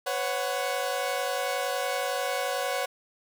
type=chord; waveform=sawtooth; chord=B suspended second; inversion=none; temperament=equal with one note detuned; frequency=503.4 / 554.4 / 740 Hz; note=B4 / C#5 / F#5; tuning=+33 / 0 / 0 cents; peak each=-29 / -27 / -28 dBFS; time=0.06-2.86 s; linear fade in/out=10 ms; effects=none